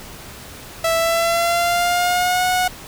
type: tone with pitch glide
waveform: sawtooth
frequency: 659.3 to 731.5 Hz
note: E5 to F#5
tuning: 0 to -20 cents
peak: -12 dBFS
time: 0.84-2.68 s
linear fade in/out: 5 ms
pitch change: +180 cents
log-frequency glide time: 0.95-2.46 s
effects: pink hiss -37 dBFS RMS until 2.87 s